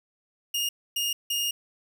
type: tone bursts at uneven times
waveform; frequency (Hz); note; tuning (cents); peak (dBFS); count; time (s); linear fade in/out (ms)
sawtooth; 2841; F7; +29; -22; 3; 0.54-0.69 / 0.96-1.13 / 1.3-1.51; 5
effects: none